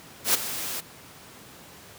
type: noise with ADSR envelope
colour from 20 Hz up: white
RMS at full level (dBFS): -19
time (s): 0.24-0.81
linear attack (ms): 100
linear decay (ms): 18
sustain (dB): -13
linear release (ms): 17
effects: pink hiss -47 dBFS RMS until 1.98 s + high-pass 100 Hz 12 dB/octave